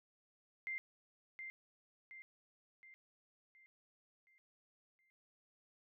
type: tone with echo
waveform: sine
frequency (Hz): 2093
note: C7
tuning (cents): 0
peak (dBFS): -39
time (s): 0.67-0.78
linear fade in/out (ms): 0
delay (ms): 720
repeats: 6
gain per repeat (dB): -6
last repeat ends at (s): 5.1
effects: none